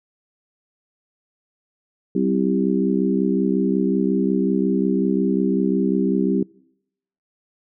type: harmonic tone with a mistuned harmonic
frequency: 65.5 Hz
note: C2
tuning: 2 cents sharp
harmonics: 3 / 4 / 5 / 6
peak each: -21 / -22 / -23 / -24 dBFS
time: 2.15-6.43 s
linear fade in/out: 5 ms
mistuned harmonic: 3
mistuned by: -33 cents
effects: noise-tail reverb RT60 0.8 s tail -25 dB re dry